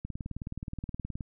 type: click train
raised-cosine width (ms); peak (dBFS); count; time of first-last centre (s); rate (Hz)
5; -24; 23; 0.05-1.208; 19
effects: none